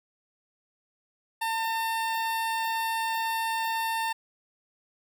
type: tone with notch filter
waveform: sawtooth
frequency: 902 Hz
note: A5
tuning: 43 cents sharp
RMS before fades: -29 dBFS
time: 1.41-4.13 s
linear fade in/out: 10 ms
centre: 6300 Hz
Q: 1.9
effects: none